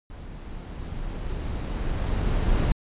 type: noise with level ramp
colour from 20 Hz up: brown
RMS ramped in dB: -39 to -21 dBFS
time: 0.1-2.72 s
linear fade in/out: 2 ms
effects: resampled to 8000 Hz